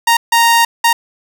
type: tone bursts at uneven times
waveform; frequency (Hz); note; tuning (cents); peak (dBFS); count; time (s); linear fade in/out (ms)
sawtooth; 930; A#5; -4; -4; 3; 0.07-0.17 / 0.32-0.65 / 0.84-0.93; 5
effects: 7-bit